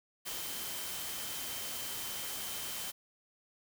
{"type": "tone in noise", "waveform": "sine", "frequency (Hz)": 3100, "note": "G7", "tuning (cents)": -20, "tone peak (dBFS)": -48, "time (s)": [0.25, 2.92], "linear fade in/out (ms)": 20, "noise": "white", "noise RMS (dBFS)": -40, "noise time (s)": [0.25, 2.92], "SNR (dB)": -11, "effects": []}